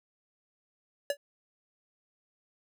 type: tone with exponential decay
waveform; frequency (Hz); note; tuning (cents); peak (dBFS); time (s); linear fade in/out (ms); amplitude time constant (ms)
square; 571; D5; -49; -24; 1.1-1.17; 2; 15
effects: none